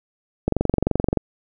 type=click train; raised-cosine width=2 ms; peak=-5 dBFS; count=17; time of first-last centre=0.48-1.173 s; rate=23.1 Hz; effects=none